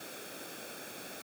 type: noise with comb filter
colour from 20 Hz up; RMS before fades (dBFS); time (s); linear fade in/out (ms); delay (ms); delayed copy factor
pink; -45; 0-1.22; 5; 1; -0.55
effects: high-pass 200 Hz 12 dB/octave